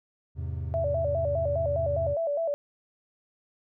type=chord; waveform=triangle; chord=E augmented; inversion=none; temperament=equal; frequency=82.41 / 103.83 / 130.81 Hz; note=E2 / G#2 / B#2; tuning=0 / 0 / 0 cents; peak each=-30 / -36 / -34 dBFS; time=0.35-2.16 s; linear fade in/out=50 ms
type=tone with vibrato; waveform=sine; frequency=618 Hz; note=D#5; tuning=12 cents flat; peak=-25 dBFS; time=0.74-2.54 s; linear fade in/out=0 ms; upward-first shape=square; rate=4.9 Hz; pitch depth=120 cents each way
effects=none